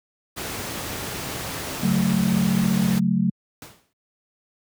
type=noise; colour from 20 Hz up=pink; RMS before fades=-30 dBFS; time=0.36-3 s; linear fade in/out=20 ms
type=chord; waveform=sine; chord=F# minor; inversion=second; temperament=equal with one note detuned; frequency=140.53 / 185 / 220 Hz; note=C#3 / F#3 / A3; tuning=+24 / 0 / 0 cents; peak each=-26 / -20 / -22 dBFS; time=1.83-3.3 s; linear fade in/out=5 ms
type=noise with exponential decay; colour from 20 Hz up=pink; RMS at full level=-37 dBFS; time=3.62-3.93 s; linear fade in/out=1 ms; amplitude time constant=67 ms
effects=high-pass 80 Hz 12 dB/octave